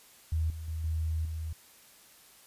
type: tone with level steps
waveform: sine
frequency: 79.8 Hz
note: D#2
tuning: 44 cents sharp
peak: -26 / -37 / -32 / -28 / -33 dBFS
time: 0.32-1.53 s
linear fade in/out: 5 ms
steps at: 0.5 / 0.68 / 0.84 / 1.25 s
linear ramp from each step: 2 ms
effects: white hiss -57 dBFS RMS until 2.46 s + resampled to 32000 Hz